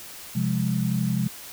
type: chord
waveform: sine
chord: F minor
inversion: second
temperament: equal with one note detuned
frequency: 130.81 / 174.61 / 206.2 Hz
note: C3 / F3 / Ab3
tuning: 0 / 0 / -12 cents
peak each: -26 dBFS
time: 0.35-1.28 s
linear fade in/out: 10 ms
effects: white hiss -41 dBFS RMS until 1.52 s